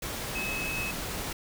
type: tone in noise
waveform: sine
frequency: 2577 Hz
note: E7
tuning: 40 cents flat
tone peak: -32 dBFS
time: 0.35-0.91 s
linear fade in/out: 5 ms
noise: pink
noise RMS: -35 dBFS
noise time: 0.02-1.33 s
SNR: 0 dB
effects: none